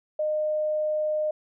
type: tone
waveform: sine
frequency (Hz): 612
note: D#5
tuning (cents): -29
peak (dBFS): -23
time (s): 0.19-1.31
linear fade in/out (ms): 5
effects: none